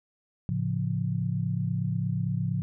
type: chord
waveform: sine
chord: A augmented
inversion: none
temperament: equal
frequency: 110 / 138.59 / 174.61 Hz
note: A2 / C#3 / E#3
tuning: 0 / 0 / 0 cents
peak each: -30 dBFS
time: 0.49-2.62 s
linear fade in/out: 0 ms
effects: none